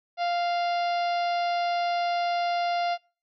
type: harmonic tone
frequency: 697 Hz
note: F5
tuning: 4 cents flat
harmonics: 1 / 2 / 3 / 4 / 5 / 6 / 7 / 8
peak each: -24 / -37 / -38 / -40 / -43 / -43 / -43 / -52 dBFS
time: 0.17-2.98 s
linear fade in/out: 50 ms
effects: noise-tail reverb RT60 0.4 s tail -26 dB re dry